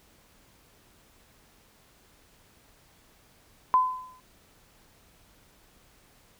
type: tone with exponential decay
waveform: sine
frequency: 1017 Hz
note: C6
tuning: 50 cents flat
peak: -15 dBFS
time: 3.74-4.2 s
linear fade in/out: 0 ms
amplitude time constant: 100 ms
effects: pink hiss -60 dBFS RMS until 6.39 s